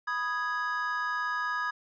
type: chord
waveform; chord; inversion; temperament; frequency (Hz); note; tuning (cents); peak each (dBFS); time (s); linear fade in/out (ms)
triangle; G# minor; first; equal; 987.8 / 1244.5 / 1661.2; B5 / D#6 / G#6; 0 / 0 / 0; -34 / -31 / -30; 0.07-1.71; 10
effects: resampled to 16000 Hz